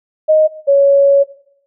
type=tone pair in turn; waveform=sine; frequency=622.3 / 558.3 Hz; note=D#5 / C#5; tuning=0 / +12 cents; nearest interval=major second; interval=188 cents; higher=first; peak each=-6 dBFS; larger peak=neither; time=0.28-0.48 / 0.67-1.24 s; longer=second; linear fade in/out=20 ms; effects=noise-tail reverb RT60 0.7 s tail -17 dB re dry

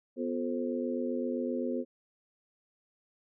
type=harmonic tone with a mistuned harmonic; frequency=87.7 Hz; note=F2; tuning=8 cents sharp; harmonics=3 / 4 / 5 / 6; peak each=-33 / -37 / -37 / -37 dBFS; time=0.16-1.85 s; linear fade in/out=50 ms; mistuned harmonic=3; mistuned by=-94 cents; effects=none

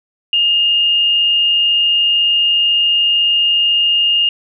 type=tone with amplitude modulation; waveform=sine; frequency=2833 Hz; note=F7; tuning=24 cents sharp; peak=-9 dBFS; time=0.33-4.29 s; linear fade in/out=2 ms; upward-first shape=sine; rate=170 Hz; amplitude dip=25%; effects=none

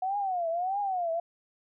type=tone with vibrato; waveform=sine; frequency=733 Hz; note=F#5; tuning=16 cents flat; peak=-27 dBFS; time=0.02-1.2 s; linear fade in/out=5 ms; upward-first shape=triangle; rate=1.6 Hz; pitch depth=210 cents each way; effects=none

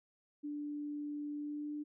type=tone with pitch glide; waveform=sine; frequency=293.7 to 296.8 Hz; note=D4 to D4; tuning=0 to +18 cents; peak=-38 dBFS; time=0.43-1.84 s; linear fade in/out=20 ms; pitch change=+18 cents; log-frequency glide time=1.36-1.73 s; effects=none

